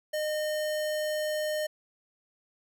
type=tone; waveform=square; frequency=611 Hz; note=D#5; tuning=32 cents flat; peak=-29 dBFS; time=0.13-1.67 s; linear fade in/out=10 ms; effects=none